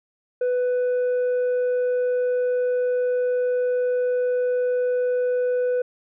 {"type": "tone with tanh clipping", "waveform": "sine", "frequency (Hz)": 496.8, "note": "B4", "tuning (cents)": 10, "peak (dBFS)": -20, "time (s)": [0.41, 5.82], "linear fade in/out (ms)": 5, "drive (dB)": 3, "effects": []}